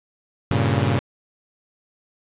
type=chord; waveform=sawtooth; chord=G diminished; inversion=none; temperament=equal; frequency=98 / 116.54 / 138.59 Hz; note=G2 / Bb2 / Db3; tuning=0 / 0 / 0 cents; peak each=-18 dBFS; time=0.51-0.99 s; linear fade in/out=0 ms; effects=resampled to 8000 Hz + 8-bit